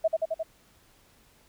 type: tone with echo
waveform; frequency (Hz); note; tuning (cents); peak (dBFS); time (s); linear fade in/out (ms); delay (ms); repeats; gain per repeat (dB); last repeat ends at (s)
sine; 646; E5; -35; -19; 0.04-0.08; 10; 88; 4; -2; 0.432
effects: pink hiss -61 dBFS RMS until 1.48 s